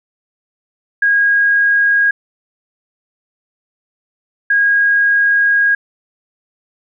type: tone pair in turn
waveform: sine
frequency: 1637 / 1637 Hz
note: G#6 / G#6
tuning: -25 / -25 cents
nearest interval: unison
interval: 0 cents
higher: neither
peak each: -9 dBFS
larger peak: neither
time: 1.02-2.11 / 4.5-5.75 s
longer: second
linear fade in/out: 5 ms
effects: none